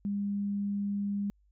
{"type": "tone", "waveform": "sine", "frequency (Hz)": 201.9, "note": "G#3", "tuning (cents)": -49, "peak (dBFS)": -29, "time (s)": [0.05, 1.3], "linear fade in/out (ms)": 0, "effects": ["added 50 Hz sine -63 dBFS peak until 1.51 s"]}